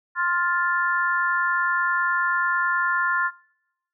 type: harmonic tone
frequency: 350.5 Hz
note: F4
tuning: 6 cents sharp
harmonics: 3 / 4 / 5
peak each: -25 / -24 / -25 dBFS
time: 0.15-3.31 s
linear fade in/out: 50 ms
effects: noise-tail reverb RT60 0.8 s tail -22 dB re dry